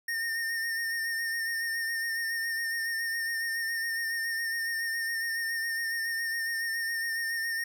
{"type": "tone with vibrato", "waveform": "square", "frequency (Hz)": 1828, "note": "A#6", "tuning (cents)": -34, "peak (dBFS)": -30, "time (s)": [0.08, 7.64], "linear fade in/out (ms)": 5, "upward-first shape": "sine", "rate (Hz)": 7.2, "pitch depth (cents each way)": 30, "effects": ["12-bit"]}